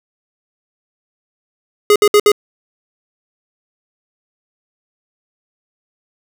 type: tone bursts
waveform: square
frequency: 415.3 Hz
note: G#4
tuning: in tune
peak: -7 dBFS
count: 4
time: 1.9-2.318 s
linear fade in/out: 2 ms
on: 58 ms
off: 62 ms
effects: none

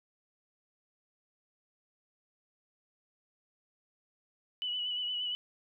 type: tone with vibrato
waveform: sine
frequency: 2960 Hz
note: F#7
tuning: in tune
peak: -32 dBFS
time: 4.62-5.35 s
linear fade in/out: 0 ms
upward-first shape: sine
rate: 8.6 Hz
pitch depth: 31 cents each way
effects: none

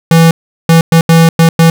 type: tone bursts at uneven times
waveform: square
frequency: 164.81 Hz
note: E3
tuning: in tune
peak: -3 dBFS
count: 6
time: 0.11-0.31 / 0.69-0.81 / 0.92-1.01 / 1.09-1.29 / 1.39-1.49 / 1.59-1.7 s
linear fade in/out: 2 ms
effects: none

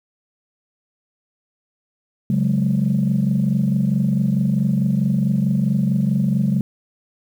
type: chord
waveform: sine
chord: C# suspended fourth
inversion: none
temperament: equal with one note detuned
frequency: 138.59 / 185 / 209.6 Hz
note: C#3 / F#3 / G#3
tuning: 0 / 0 / +16 cents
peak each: -19 dBFS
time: 2.3-6.61 s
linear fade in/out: 2 ms
effects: tanh soft clip ceiling -9 dBFS + 8-bit

